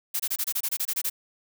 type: noise bursts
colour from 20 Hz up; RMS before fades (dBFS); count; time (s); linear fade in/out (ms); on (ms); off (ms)
blue; -27; 12; 0.14-1.099; 10; 57; 25
effects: none